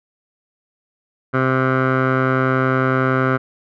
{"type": "tone with low-pass filter", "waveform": "15% pulse", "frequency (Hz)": 130.81, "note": "C3", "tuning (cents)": 0, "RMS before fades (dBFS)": -17, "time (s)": [1.33, 3.38], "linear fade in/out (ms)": 20, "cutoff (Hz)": 1500, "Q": 3.4, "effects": []}